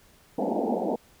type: band-pass noise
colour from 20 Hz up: pink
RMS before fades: -27 dBFS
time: 0.38-0.96 s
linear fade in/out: 5 ms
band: 190 to 870 Hz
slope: 96 dB/octave
effects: pink hiss -58 dBFS RMS until 1.2 s